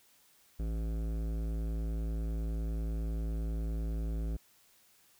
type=tone with hard clipping; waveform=sine; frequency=55 Hz; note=A1; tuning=in tune; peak=-34 dBFS; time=0.59-4.37 s; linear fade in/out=10 ms; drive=15 dB; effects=white hiss -65 dBFS RMS until 5.19 s